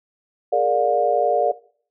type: chord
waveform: sine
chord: Bb dominant seventh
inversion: third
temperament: equal with one note detuned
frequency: 415.3 / 466.2 / 587.3 / 711.5 Hz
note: Ab4 / Bb4 / D5 / F5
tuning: 0 / 0 / 0 / +32 cents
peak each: -25 / -22 / -20 / -20 dBFS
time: 0.52-1.52 s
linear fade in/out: 10 ms
effects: noise-tail reverb RT60 0.5 s tail -19 dB re dry